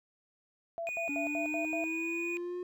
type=tone bursts; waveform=sine; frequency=672 Hz; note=E5; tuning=33 cents sharp; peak=-34 dBFS; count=6; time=0.78-1.84 s; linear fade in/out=0 ms; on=110 ms; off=80 ms
type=tone; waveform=triangle; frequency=2468 Hz; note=D#7; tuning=15 cents flat; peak=-33 dBFS; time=0.87-2.37 s; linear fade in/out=0 ms
type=linear sweep; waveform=triangle; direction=up; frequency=283.9 to 360 Hz; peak=-33 dBFS; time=1.09-2.63 s; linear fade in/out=2 ms
effects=none